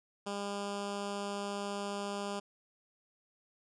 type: tone with notch filter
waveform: 10% pulse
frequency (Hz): 201.6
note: G3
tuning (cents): +49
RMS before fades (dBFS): -38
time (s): 0.26-2.4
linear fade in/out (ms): 10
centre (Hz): 1900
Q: 2
effects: resampled to 22050 Hz